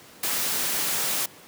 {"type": "noise", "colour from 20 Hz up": "white", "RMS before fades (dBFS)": -26, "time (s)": [0.23, 1.26], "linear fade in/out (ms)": 5, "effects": ["pink hiss -48 dBFS RMS until 1.47 s", "high-pass 150 Hz 12 dB/octave"]}